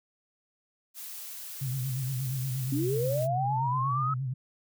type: noise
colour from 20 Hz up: blue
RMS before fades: -41 dBFS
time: 0.94-3.28 s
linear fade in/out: 50 ms
type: tone with vibrato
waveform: sine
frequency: 130.81 Hz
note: C3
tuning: in tune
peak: -29 dBFS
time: 1.61-4.34 s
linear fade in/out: 10 ms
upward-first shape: sine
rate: 8.5 Hz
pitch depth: 87 cents each way
type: linear sweep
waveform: sine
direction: up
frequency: 262.6 to 1300 Hz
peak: -27 dBFS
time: 2.72-4.14 s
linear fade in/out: 5 ms
effects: none